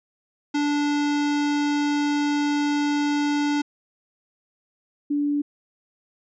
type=tone pair in turn; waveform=square / sine; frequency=291.7 / 290.1 Hz; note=D4 / D4; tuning=-12 / -21 cents; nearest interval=unison; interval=9 cents; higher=first; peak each=-21 / -20 dBFS; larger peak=second; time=0.54-3.62 / 5.1-5.42 s; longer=first; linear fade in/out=10 ms; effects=resampled to 16000 Hz